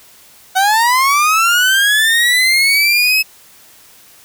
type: linear sweep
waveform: 30% pulse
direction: up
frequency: 740 to 2591 Hz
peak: -7 dBFS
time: 0.55-3.23 s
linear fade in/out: 20 ms
effects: white hiss -44 dBFS RMS until 4.24 s